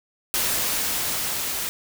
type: noise with level ramp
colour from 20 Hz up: white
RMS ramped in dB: -23 to -28 dBFS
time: 0.34-1.69 s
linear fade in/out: 0 ms
effects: none